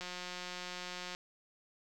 click train, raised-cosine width 0.2 ms, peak -25 dBFS, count 206, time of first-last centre 0.01-1.149 s, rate 180 Hz, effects none

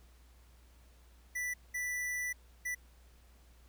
square tone bursts at uneven times, 1975.5 Hz, B6, in tune, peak -35 dBFS, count 3, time 1.35-1.54 / 1.74-2.33 / 2.65-2.75 s, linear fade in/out 10 ms, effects added 60 Hz sine -58 dBFS peak until 3.68 s + pink hiss -67 dBFS RMS until 3.68 s

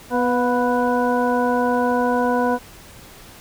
harmonic tone with a mistuned harmonic, 246.9 Hz, B3, in tune, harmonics 1 / 2 / 3 / 4 / 6, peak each -21 / -21 / -24 / -23 / -28 dBFS, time 0.1-2.59 s, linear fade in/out 50 ms, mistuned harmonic 3, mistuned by -42 cents, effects pink hiss -43 dBFS RMS until 3.4 s

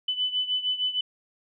sine beating tone pair, 3000 / 3006.5 Hz, F#7 / F#7, +23 / +27 cents, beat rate 6.5 Hz, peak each -26 / -30 dBFS, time 0.08-1.01 s, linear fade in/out 5 ms, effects none

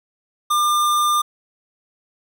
square tone, 1199 Hz, D6, 36 cents sharp, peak -16 dBFS, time 0.5-1.22 s, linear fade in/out 10 ms, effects none

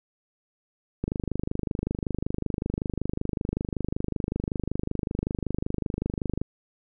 click train, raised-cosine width 3 ms, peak -14 dBFS, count 137, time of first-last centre 1.04-6.415 s, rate 25.3 Hz, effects none

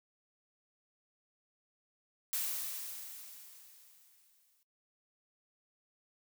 blue noise with exponential decay, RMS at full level -34 dBFS, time 2.33-4.63 s, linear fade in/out 0 ms, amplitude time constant 500 ms, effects noise-tail reverb RT60 0.1 s tail -17 dB re dry

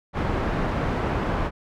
pink low-pass noise, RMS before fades -25 dBFS, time 0.13-1.51 s, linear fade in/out 50 ms, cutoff 1500 Hz, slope 12 dB/octave, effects none

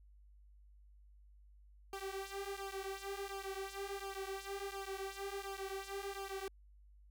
sawtooth tone with flanger, 392 Hz, G4, in tune, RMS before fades -44 dBFS, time 1.93-6.48 s, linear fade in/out 2 ms, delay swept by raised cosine 2 to 7.6 ms, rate 1.4 Hz, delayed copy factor -0.9, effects added 50 Hz sine -59 dBFS peak until 7.1 s

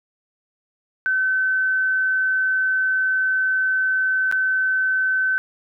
sine tone with dropouts, 1527 Hz, G6, 46 cents flat, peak -17 dBFS, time 1.06-5.38 s, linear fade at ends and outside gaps 0 ms, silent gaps 4.314-4.324 s, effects none

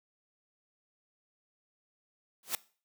white noise with exponential growth, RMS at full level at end -28 dBFS, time 2.43-2.55 s, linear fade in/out 1 ms, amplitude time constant 26 ms, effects noise-tail reverb RT60 0.4 s tail -20 dB re dry + high-pass 200 Hz 12 dB/octave

